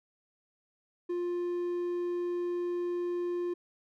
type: tone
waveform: triangle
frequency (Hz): 351.3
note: F4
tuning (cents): +10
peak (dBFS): -28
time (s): 1.09-3.54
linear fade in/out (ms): 10
effects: none